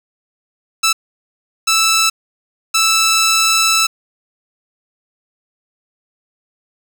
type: tone bursts at uneven times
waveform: 10% pulse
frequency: 1318.5 Hz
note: E6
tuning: in tune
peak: -3 dBFS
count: 3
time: 0.83-0.93 / 1.67-2.1 / 2.74-3.87 s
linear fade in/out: 10 ms
effects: none